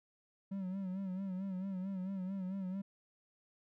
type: tone with vibrato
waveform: triangle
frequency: 189.7 Hz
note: F#3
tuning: 43 cents sharp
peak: -35 dBFS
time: 0.51-2.82 s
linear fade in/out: 10 ms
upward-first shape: sine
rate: 4.5 Hz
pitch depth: 69 cents each way
effects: none